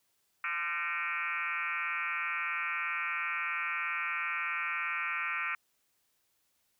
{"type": "tone with frequency modulation", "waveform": "sine", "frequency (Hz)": 1854, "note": "A#6", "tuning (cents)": -10, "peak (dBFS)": -31, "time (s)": [0.44, 5.55], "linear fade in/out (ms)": 2, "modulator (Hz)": 163, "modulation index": 4.1, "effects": ["white hiss -75 dBFS RMS until 6.79 s"]}